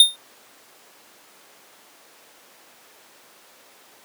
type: tone with exponential decay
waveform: square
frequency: 3648 Hz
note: A#7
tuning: 38 cents flat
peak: -5 dBFS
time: 0-0.16 s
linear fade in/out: 2 ms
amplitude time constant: 33 ms
effects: pink hiss -50 dBFS RMS until 4.04 s + high-pass 400 Hz 12 dB/octave